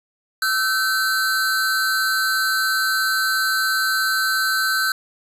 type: tone cluster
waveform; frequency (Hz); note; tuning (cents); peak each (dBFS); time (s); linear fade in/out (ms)
square; 1319 / 1536 / 4149; E6 / G6 / C8; +1 / -36 / -15; -26 / -20 / -27; 0.42-4.92; 2
effects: resampled to 32000 Hz + 8-bit